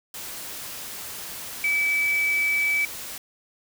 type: tone in noise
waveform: sine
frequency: 2300 Hz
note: D7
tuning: 37 cents flat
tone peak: -20 dBFS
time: 1.64-2.85 s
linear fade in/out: 2 ms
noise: white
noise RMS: -36 dBFS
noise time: 0.14-3.18 s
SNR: +13 dB
effects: none